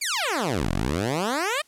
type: exponential two-way sweep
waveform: 10% pulse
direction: down then up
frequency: 2442 to 40.1 to 638 Hz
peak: -15 dBFS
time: 0.01-1.62 s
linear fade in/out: 10 ms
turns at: 0.71 s
effects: white hiss -60 dBFS RMS until 1.67 s + low-pass 11000 Hz 12 dB/octave